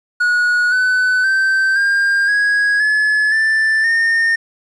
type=tone with pitch steps; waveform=triangle; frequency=1456 / 1503.9 / 1553.3 / 1604.4 / 1657.1 / 1711.6 / 1767.9 / 1826 Hz; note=F#6 / F#6 / G6 / G6 / G#6 / A6 / A6 / A#6; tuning=-28 / +28 / -16 / +40 / -4 / -48 / +8 / -36 cents; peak=-10 dBFS; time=0.2-4.36 s; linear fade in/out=10 ms; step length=520 ms; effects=resampled to 24000 Hz + 8-bit